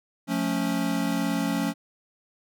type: chord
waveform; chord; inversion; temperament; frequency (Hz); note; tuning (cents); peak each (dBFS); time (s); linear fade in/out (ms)
square; F augmented; none; equal with one note detuned; 177.87 / 220 / 277.2; F3 / A3 / C#4; +32 / 0 / 0; -30 / -30 / -28; 0.27-1.74; 50
effects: none